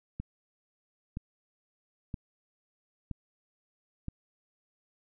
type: click train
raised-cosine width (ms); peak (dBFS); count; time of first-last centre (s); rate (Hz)
5; -23; 5; 0.2-4.083; 1.03
effects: none